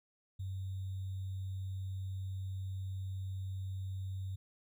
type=tone with sample-and-hold; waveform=sine; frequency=95.2 Hz; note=F#2; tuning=50 cents sharp; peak=-37 dBFS; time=0.39-4.36 s; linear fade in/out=10 ms; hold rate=3675 Hz; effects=none